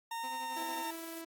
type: tone with pitch glide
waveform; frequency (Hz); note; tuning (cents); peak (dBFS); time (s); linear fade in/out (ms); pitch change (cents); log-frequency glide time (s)
40% pulse; 920 to 913.1; A#5 to A#5; -23 to -36; -36; 0.11-0.91; 5; -13; 0.39-0.74
type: tone with tremolo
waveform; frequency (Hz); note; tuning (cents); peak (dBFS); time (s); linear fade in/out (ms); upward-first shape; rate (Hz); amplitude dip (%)
15% pulse; 258; C4; -24; -39; 0.23-0.83; 10; triangle; 11; 75
type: noise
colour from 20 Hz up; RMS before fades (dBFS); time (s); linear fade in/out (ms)
blue; -49; 0.56-1.22; 10
type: tone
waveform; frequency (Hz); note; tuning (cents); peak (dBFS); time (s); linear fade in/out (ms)
sawtooth; 329.6; E4; 0; -39; 0.56-1.25; 10
effects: AAC 64 kbps